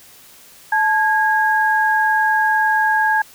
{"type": "tone pair together", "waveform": "sine", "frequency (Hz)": [869, 1640.5], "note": ["A5", "G#6"], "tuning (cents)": [-22, -22], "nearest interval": "major seventh", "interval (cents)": 1100, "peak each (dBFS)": -16, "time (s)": [0.72, 3.22], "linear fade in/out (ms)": 5, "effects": ["white hiss -45 dBFS RMS until 3.34 s"]}